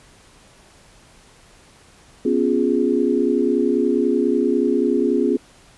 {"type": "chord", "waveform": "sine", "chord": "C# dominant seventh", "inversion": "third", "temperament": "equal with one note detuned", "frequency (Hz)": [246.9, 277.2, 351.5, 415.3], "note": ["B3", "C#4", "E#4", "G#4"], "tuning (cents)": [0, 0, 11, 0], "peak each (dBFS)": -21, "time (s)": [2.25, 5.37], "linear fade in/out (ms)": 5, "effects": ["pink hiss -50 dBFS RMS until 5.77 s", "resampled to 24000 Hz"]}